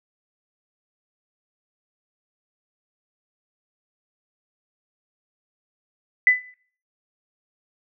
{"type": "tone with exponential decay", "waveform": "sine", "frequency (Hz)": 2000, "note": "B6", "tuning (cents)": 21, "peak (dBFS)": -9, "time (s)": [6.27, 6.54], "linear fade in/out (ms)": 1, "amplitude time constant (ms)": 57, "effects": ["noise-tail reverb RT60 0.5 s tail -17 dB re dry"]}